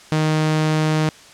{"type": "tone", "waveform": "sawtooth", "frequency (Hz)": 155.56, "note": "D#3", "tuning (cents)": 0, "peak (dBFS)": -12, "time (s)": [0.12, 1.09], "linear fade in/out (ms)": 0, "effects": ["white hiss -44 dBFS RMS until 1.33 s", "low-pass 7000 Hz 12 dB/octave"]}